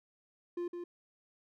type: tone with echo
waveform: triangle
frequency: 349.2 Hz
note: F4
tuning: in tune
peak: -32 dBFS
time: 0.57-0.68 s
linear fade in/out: 5 ms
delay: 160 ms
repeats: 1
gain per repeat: -5 dB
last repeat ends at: 0.84 s
effects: none